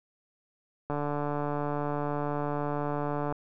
click train, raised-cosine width 1 ms, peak -18 dBFS, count 355, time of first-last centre 0.9-3.325 s, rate 146 Hz, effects none

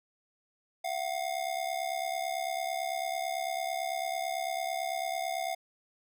square ring-modulated tone, 712 Hz, F5, 33 cents sharp, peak -29 dBFS, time 0.84-5.55 s, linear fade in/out 10 ms, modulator 34.5 Hz, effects none

